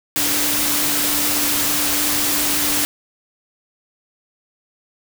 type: tone in noise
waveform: sine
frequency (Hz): 293.7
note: D4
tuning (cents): 0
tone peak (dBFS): -28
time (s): 0.16-2.85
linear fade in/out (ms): 0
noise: white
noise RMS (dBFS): -19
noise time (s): 0.16-2.85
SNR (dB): -12
effects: none